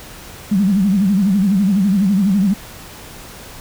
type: tone with vibrato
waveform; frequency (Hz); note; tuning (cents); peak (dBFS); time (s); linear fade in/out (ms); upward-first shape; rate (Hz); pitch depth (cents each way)
sine; 196; G3; 0; -11; 0.51-2.54; 10; sine; 12; 130
effects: pink hiss -36 dBFS RMS until 3.6 s